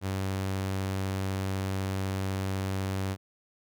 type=tone; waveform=sawtooth; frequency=96 Hz; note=G2; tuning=36 cents flat; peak=-25 dBFS; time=0.01-3.17 s; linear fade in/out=50 ms; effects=none